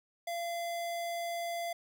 square tone, 684 Hz, F5, 36 cents flat, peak -35 dBFS, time 0.27-1.73 s, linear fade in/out 5 ms, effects none

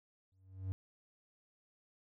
triangle tone with exponential growth, 94.7 Hz, F#2, 41 cents sharp, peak -31 dBFS, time 0.32-0.72 s, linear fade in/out 0 ms, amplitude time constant 86 ms, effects none

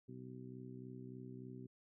harmonic tone, 63.4 Hz, B1, 46 cents sharp, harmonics 2 / 3 / 4 / 5 / 6, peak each -52 / -56 / -53 / -61 / -56 dBFS, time 0.08-1.67 s, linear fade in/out 10 ms, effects none

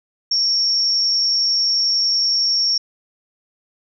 sine tone with amplitude modulation, 5490 Hz, F8, 31 cents flat, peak -12 dBFS, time 0.31-2.78 s, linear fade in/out 5 ms, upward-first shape sine, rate 211 Hz, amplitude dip 60%, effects none

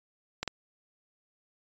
clicks, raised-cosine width 0.2 ms, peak -14 dBFS, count 2, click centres 0.43 / 0.477 s, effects resampled to 16000 Hz

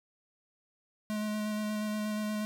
square tone with vibrato, 212.2 Hz, G#3, 38 cents sharp, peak -32 dBFS, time 1.1-2.45 s, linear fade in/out 0 ms, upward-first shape square, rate 8.4 Hz, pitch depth 11 cents each way, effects none

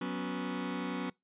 sawtooth chord, F# suspended fourth, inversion none, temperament just, 185 / 246.7 / 277.5 Hz, F#3 / B3 / C#4, 0 / -2 / +2 cents, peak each -34 dBFS, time 0.01-1.1 s, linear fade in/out 5 ms, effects noise-tail reverb RT60 0.2 s tail -25 dB re dry + resampled to 8000 Hz

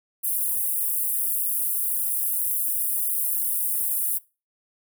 pink high-pass noise, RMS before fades -25 dBFS, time 0.23-4.19 s, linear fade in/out 20 ms, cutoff 9800 Hz, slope 48 dB/octave, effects noise-tail reverb RT60 0.3 s tail -22 dB re dry

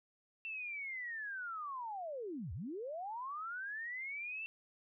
sine linear two-way sweep, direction down then up, 2696 to 69.3 to 2696 Hz, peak -40 dBFS, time 0.45-4.46 s, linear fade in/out 0 ms, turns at 2.53 s, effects none

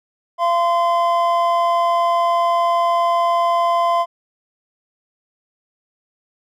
triangle tone pair together, 685 / 1032 Hz, F5 / C6, -34 / -24 cents, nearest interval perfect fifth, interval 710 cents, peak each -15 dBFS, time 0.38-4.06 s, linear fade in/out 50 ms, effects none

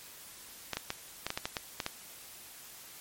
clicks, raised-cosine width 0.2 ms, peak -15 dBFS, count 10, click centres 0.733 / 0.77 / 0.904 / 1.266 / 1.304 / 1.375 / 1.455 / 1.568 / 1.802 / 1.864 s, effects white hiss -50 dBFS RMS until 3 s + MP3 64 kbps

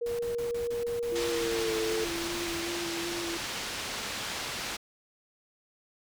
sine tone with pitch glide, 473.6 to 441.9 Hz, A#4 to A4, +27 to +7 cents, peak -29 dBFS, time 0.01-2.05 s, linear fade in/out 10 ms, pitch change -120 cents, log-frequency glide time 1.33-1.74 s
pink noise bursts, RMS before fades -44 dBFS, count 16, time 0.06-2.605 s, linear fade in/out 2 ms, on 130 ms, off 31 ms
sine tone with vibrato, 340.8 Hz, F4, 42 cents flat, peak -34 dBFS, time 1.12-3.37 s, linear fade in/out 0 ms, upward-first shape square, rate 2.6 Hz, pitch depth 16 cents each way
white low-pass noise, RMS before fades -36 dBFS, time 1.15-4.77 s, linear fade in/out 10 ms, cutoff 5000 Hz, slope 12 dB/octave
effects none

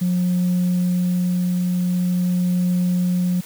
sine tone with tremolo, 179.3 Hz, F3, 46 cents sharp, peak -14 dBFS, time 0.01-3.41 s, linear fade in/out 10 ms, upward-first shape triangle, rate 0.46 Hz, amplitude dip 25%, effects tanh soft clip ceiling -14 dBFS + white hiss -41 dBFS RMS until 3.45 s

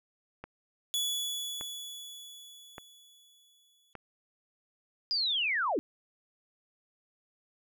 click train, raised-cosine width 0.5 ms, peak -26 dBFS, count 4, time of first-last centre 0.44-3.953 s, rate 0.854 Hz
sawtooth tone with exponential decay, 3412 Hz, G#7, 46 cents sharp, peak -25 dBFS, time 0.94-3.93 s, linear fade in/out 0 ms, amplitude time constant 650 ms
sine linear sweep, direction down, 4978 to 242.3 Hz, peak -27 dBFS, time 5.11-5.79 s, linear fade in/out 0 ms
effects none

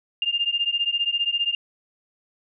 sine beating tone pair, 2800 / 2815 Hz, F7 / F7, +4 / +13 cents, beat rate 15 Hz, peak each -24 dBFS, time 0.22-1.55 s, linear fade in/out 2 ms, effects none

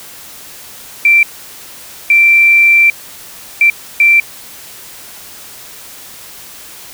sine tone bursts at uneven times, 2349 Hz, D7, in tune, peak -4 dBFS, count 4, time 1.05-1.23 / 2.1-2.9 / 3.61-3.7 / 4-4.2 s, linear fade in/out 2 ms, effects white hiss -33 dBFS RMS until 6.93 s

